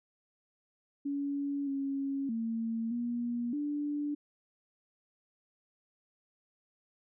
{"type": "tone with pitch steps", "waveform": "sine", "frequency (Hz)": [282.5, 275.1, 227.1, 238.9, 292.5], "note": ["C#4", "C#4", "A#3", "A#3", "D4"], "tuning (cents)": [33, -13, -45, 43, -7], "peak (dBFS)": -31, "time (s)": [1.05, 4.15], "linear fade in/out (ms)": 10, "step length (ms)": 620, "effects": []}